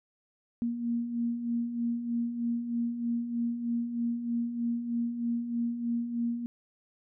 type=beating tone pair; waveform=sine; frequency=233.1 / 236.3 Hz; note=A#3 / A#3; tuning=0 / +24 cents; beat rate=3.2 Hz; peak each=-37 / -29 dBFS; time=0.62-6.46 s; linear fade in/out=0 ms; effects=none